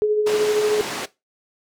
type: tone with tremolo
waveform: sine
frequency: 423.3 Hz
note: G#4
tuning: 33 cents sharp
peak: -14 dBFS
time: 0.02-0.81 s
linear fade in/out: 0 ms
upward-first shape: sine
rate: 13 Hz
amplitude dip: 35%
type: band-pass noise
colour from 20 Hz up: pink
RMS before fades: -29 dBFS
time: 0.26-1.06 s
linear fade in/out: 10 ms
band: 280 to 7800 Hz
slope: 12 dB/octave
effects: noise-tail reverb RT60 0.2 s tail -17 dB re dry